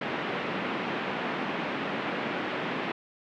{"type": "band-pass noise", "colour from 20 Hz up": "pink", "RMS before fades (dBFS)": -32, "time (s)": [0.01, 2.92], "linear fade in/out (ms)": 5, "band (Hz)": [180, 2900], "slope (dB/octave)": 24, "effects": []}